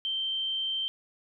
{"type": "tone", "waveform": "sine", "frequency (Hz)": 3127, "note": "G7", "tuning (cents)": -5, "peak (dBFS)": -28, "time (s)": [0.05, 0.88], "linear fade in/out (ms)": 0, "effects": []}